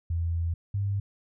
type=tone pair in turn; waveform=sine; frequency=84 / 99.89 Hz; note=E2 / G2; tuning=+33 / +33 cents; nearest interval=minor third; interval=300 cents; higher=second; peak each=-25 dBFS; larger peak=neither; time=0.1-0.54 / 0.74-1 s; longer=first; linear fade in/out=5 ms; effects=none